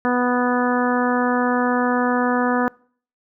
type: harmonic tone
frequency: 246.9 Hz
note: B3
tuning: in tune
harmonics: 1 / 2 / 3 / 4 / 5 / 6 / 7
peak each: -20 / -23 / -25 / -26 / -27 / -28 / -28 dBFS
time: 0.05-2.68 s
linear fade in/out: 0 ms
effects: noise-tail reverb RT60 0.5 s tail -25 dB re dry